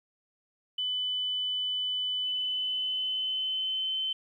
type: tone with pitch glide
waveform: sine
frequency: 3000 to 3070 Hz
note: F#7 to G7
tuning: +23 to -37 cents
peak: -28 dBFS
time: 0.78-4.13 s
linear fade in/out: 5 ms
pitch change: +40 cents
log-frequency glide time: 2.21-3.99 s
effects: 11-bit